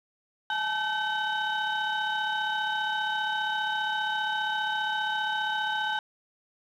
sine tone cluster, 850 / 885 / 1533 / 3029 / 3735 Hz, G#5 / A5 / G6 / F#7 / A#7, +40 / +10 / -39 / +40 / +3 cents, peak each -30 / -35 / -29 / -35 / -37 dBFS, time 0.5-5.99 s, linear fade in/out 2 ms, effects tanh soft clip ceiling -20 dBFS + 10-bit

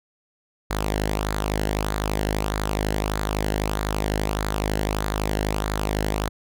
sawtooth tone with flanger, 51.91 Hz, G#1, in tune, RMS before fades -25 dBFS, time 0.7-6.29 s, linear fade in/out 10 ms, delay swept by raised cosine 0.35 to 0.85 ms, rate 1.6 Hz, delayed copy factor -0.55, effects none

